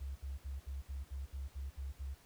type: tone bursts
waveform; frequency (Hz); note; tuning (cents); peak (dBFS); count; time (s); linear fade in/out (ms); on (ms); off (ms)
sine; 68; C#2; -33; -39; 10; 0-2.149; 20; 160; 61
effects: pink hiss -64 dBFS RMS until 2.25 s